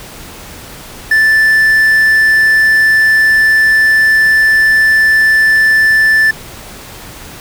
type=tone with quantisation; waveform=triangle; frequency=1760 Hz; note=A6; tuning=in tune; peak=-4 dBFS; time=1.11-6.31 s; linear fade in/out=5 ms; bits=5; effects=pink hiss -31 dBFS RMS until 7.4 s